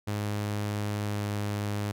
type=tone with pitch glide; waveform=sawtooth; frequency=103.83 to 103.17 Hz; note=G#2 to G#2; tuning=0 to -11 cents; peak=-25 dBFS; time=0.07-1.92 s; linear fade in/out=10 ms; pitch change=-11 cents; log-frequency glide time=1-1.2 s; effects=none